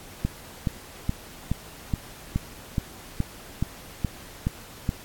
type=click train; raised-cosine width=5 ms; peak=-11 dBFS; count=12; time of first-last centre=0.25-4.891 s; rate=2.37 Hz; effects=pink hiss -45 dBFS RMS until 5.04 s + AAC 64 kbps